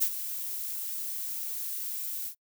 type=noise with ADSR envelope; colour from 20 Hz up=violet; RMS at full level=-24 dBFS; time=0-2.35 s; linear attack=22 ms; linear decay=68 ms; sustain=-11 dB; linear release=92 ms; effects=noise-tail reverb RT60 0.1 s tail -25 dB re dry